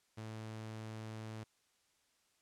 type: tone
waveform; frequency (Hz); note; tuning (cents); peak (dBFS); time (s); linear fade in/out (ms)
sawtooth; 110; A2; 0; -40; 0.17-1.44; 10
effects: white hiss -75 dBFS RMS until 2.41 s + low-pass 9000 Hz 12 dB/octave